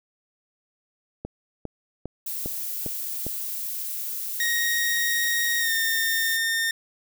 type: click train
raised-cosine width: 2 ms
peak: -18 dBFS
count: 6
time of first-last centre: 1.25-3.266 s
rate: 2.48 Hz
type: noise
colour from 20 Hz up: violet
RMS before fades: -31 dBFS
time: 2.26-6.37 s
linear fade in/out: 5 ms
type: tone with pitch glide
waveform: sawtooth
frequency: 1874 to 1819.6 Hz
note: A#6 to A#6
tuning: +9 to -42 cents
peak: -19 dBFS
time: 4.4-6.71 s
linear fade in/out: 2 ms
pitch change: -51 cents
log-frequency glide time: 5.59-5.72 s
effects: none